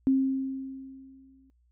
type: tone with exponential decay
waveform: sine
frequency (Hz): 266.6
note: C4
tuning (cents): +33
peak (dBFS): -18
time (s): 0.07-1.5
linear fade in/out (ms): 0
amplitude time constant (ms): 310
effects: noise-tail reverb RT60 0.1 s tail -23 dB re dry + added 60 Hz sine -63 dBFS peak until 1.71 s